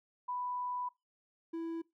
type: tone pair in turn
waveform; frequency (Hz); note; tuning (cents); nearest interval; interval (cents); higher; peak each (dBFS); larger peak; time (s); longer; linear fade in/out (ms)
sine / triangle; 990 / 330.4; B5 / E4; +4 / +4; octave + perfect fifth; 1900; first; -35 / -34; second; 0.28-0.89 / 1.53-1.82; first; 10
effects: noise-tail reverb RT60 0.2 s tail -21 dB re dry